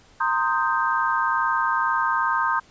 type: chord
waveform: sine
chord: C minor seventh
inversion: third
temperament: equal with one note detuned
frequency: 924.3 / 1046.5 / 1244.5 / 1568 Hz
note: Bb5 / C6 / Eb6 / G6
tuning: -15 / 0 / 0 / 0 cents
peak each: -25 dBFS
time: 0.2-2.6 s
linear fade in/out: 10 ms
effects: pink hiss -54 dBFS RMS until 2.7 s + resampled to 16000 Hz